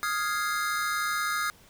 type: chord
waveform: square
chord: F minor seventh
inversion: third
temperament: equal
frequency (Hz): 1244.5 / 1396.9 / 1661.2 / 2093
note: Eb6 / F6 / Ab6 / C7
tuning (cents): 0 / 0 / 0 / 0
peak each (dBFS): -31 / -33 / -34 / -37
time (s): 0.03-1.5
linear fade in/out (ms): 0
effects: pink hiss -56 dBFS RMS until 1.69 s